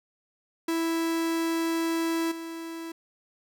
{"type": "tone with level steps", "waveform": "45% pulse", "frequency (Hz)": 329.6, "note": "E4", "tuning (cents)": 0, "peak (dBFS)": [-25, -35], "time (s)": [0.68, 2.92], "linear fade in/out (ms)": 5, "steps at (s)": 2.31, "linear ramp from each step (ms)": 10, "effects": []}